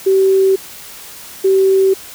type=tone pair in turn; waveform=sine; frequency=384.3 / 384.3 Hz; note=G4 / G4; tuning=-34 / -34 cents; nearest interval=unison; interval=0 cents; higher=neither; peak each=-8 dBFS; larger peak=neither; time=0.06-0.56 / 1.44-1.94 s; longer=neither; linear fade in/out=10 ms; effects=white hiss -34 dBFS RMS until 2.14 s